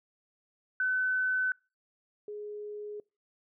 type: tone pair in turn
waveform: sine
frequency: 1513 / 417.5 Hz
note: F#6 / G#4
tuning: +38 / +9 cents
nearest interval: octave + minor seventh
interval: 2229 cents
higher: first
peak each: -26 / -37 dBFS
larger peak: first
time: 0.8-1.52 / 2.28-3 s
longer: neither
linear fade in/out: 2 ms
effects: noise-tail reverb RT60 0.3 s tail -26 dB re dry